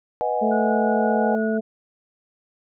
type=chord; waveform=sine; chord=G# minor seventh; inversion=first; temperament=equal; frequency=493.9 / 622.3 / 740 / 830.6 Hz; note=B4 / D#5 / F#5 / G#5; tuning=0 / 0 / 0 / 0 cents; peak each=-26 dBFS; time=0.21-1.35 s; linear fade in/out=0 ms
type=harmonic tone; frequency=220 Hz; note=A3; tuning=in tune; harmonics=1 / 2 / 3; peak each=-22 / -25 / -27 dBFS; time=0.41-1.61 s; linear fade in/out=20 ms
type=tone with tremolo; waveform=sine; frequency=1457 Hz; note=F#6; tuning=27 cents flat; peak=-30 dBFS; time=0.51-1.58 s; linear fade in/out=10 ms; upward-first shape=triangle; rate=5.7 Hz; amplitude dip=35%
effects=none